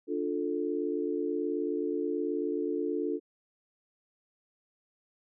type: chord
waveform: sine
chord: D minor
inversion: none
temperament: just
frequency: 293.7 / 352.4 / 440.5 Hz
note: D4 / F4 / A4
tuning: 0 / +16 / +2 cents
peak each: -33 dBFS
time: 0.07-3.2 s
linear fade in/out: 50 ms
effects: none